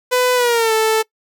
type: tone with pitch glide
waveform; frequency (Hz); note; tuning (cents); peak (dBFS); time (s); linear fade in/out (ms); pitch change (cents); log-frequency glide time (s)
sawtooth; 500 to 440.3; B4 to A4; +21 to +1; -9; 0.11-1.03; 20; -220; 0.35-0.73
effects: noise-tail reverb RT60 0.1 s tail -23 dB re dry